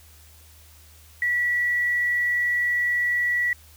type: tone with quantisation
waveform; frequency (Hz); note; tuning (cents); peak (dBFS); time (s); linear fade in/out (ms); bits
sine; 1944; B6; -28; -20; 1.22-3.53; 2; 8
effects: added 77 Hz sine -50 dBFS peak until 3.76 s + white hiss -53 dBFS RMS until 3.76 s